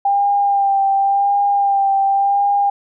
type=tone with vibrato; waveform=sine; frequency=796 Hz; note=G5; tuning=26 cents sharp; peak=-12 dBFS; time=0.05-2.7 s; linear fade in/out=5 ms; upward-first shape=sine; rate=0.91 Hz; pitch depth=25 cents each way; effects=none